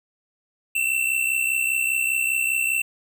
square tone pair together, 2655 / 2720 Hz, E7 / F7, +12 / -46 cents, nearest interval unison, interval 42 cents, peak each -24 dBFS, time 0.75-2.82 s, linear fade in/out 5 ms, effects none

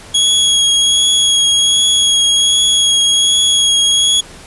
sawtooth tone with vibrato, 3322 Hz, G#7, in tune, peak -6 dBFS, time 0.14-4.21 s, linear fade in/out 10 ms, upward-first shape triangle, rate 1.3 Hz, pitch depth 18 cents each way, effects pink hiss -36 dBFS RMS until 4.46 s + resampled to 24000 Hz

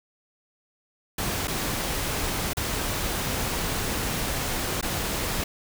pink noise with dropouts, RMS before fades -28 dBFS, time 1.18-5.44 s, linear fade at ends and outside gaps 5 ms, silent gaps 1.474-1.479 / 2.534-2.569 / 4.812-4.826 s, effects none

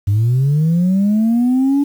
sine linear sweep, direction up, 96.9 to 287.4 Hz, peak -9 dBFS, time 0.07-1.84 s, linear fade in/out 10 ms, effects tanh soft clip ceiling -9 dBFS + 7-bit

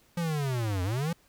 square linear two-way sweep, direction down then up, 175.3 to 87.31 to 175.3 Hz, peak -28 dBFS, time 0.17-1.13 s, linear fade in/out 5 ms, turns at 0.83 s, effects pink hiss -63 dBFS RMS until 1.28 s

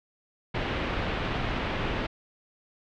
pink low-pass noise, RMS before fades -30 dBFS, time 0.54-2.07 s, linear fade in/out 10 ms, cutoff 3300 Hz, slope 24 dB/octave, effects none

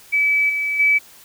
sine tone with level steps, 2296 Hz, D7, 40 cents flat, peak -14 / -19 / -12 dBFS, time 0.12-0.99 s, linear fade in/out 20 ms, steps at 0.49 / 0.79 s, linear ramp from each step 10 ms, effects white hiss -46 dBFS RMS until 1.24 s

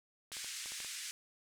clicks, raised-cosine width 0.3 ms, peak -33 dBFS, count 7, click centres 0.318 / 0.368 / 0.445 / 0.659 / 0.72 / 0.803 / 0.847 s
white band-pass noise, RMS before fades -44 dBFS, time 0.32-1.11 s, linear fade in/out 0 ms, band 1700 to 9000 Hz, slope 24 dB/octave
effects none

